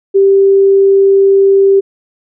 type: tone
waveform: sine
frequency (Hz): 392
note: G4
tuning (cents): 0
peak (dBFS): -4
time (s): 0.14-1.81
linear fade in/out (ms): 20
effects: none